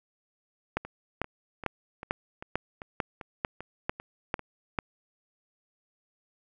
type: two click trains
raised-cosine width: 0.5 ms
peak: -24 / -12 dBFS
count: 11 / 10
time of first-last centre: 0.85-4.787 / 0.77-4.788 s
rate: 2.54 / 2.24 Hz
effects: none